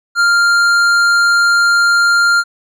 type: tone with hard clipping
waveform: sine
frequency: 1396.9 Hz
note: F6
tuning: in tune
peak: -10 dBFS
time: 0.15-2.44 s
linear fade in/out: 50 ms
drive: 10 dB
effects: none